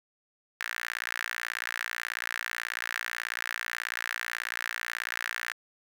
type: tone with high-pass filter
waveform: sawtooth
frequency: 58.27 Hz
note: A#1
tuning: in tune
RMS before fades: -35 dBFS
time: 0.6-5.53 s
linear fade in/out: 0 ms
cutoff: 1700 Hz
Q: 4.5
effects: 9-bit